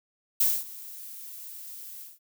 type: noise with ADSR envelope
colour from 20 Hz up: violet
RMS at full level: -21 dBFS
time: 0.4-2.19 s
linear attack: 7 ms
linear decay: 230 ms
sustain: -21 dB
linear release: 180 ms
effects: none